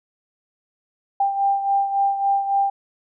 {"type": "beating tone pair", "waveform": "sine", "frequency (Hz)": [792, 795.6], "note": ["G5", "G5"], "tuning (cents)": [18, 25], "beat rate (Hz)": 3.6, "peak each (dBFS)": [-18, -25], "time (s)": [1.2, 2.7], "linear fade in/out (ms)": 5, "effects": []}